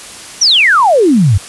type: exponential sweep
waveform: sine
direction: down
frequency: 6090 to 87.31 Hz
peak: -5 dBFS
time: 0.41-1.38 s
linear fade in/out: 10 ms
effects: white hiss -30 dBFS RMS until 1.48 s + resampled to 24000 Hz